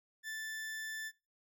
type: tone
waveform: 40% pulse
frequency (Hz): 1760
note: A6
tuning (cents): 0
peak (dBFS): -39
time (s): 0.23-1.12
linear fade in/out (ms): 50
effects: noise-tail reverb RT60 0.3 s tail -24 dB re dry